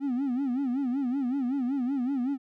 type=tone with vibrato; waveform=triangle; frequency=261.6 Hz; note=C4; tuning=in tune; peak=-23 dBFS; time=0-2.38 s; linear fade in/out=50 ms; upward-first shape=sine; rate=5.3 Hz; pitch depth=150 cents each way; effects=tanh soft clip ceiling -19 dBFS